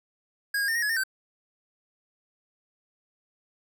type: tone with pitch steps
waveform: square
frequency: 1640 / 1628 / 1813 / 1874 / 1691 / 1821 / 1544 Hz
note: G#6 / G#6 / A#6 / A#6 / G#6 / A#6 / G6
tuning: -22 / -35 / -49 / +9 / +31 / -41 / -27 cents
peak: -25 dBFS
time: 0.54-1.037 s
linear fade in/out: 5 ms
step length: 71 ms
effects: none